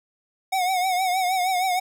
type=tone with vibrato; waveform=square; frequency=740 Hz; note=F#5; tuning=in tune; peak=-21 dBFS; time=0.52-1.8 s; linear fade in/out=10 ms; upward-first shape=triangle; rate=6.4 Hz; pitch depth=80 cents each way; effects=10-bit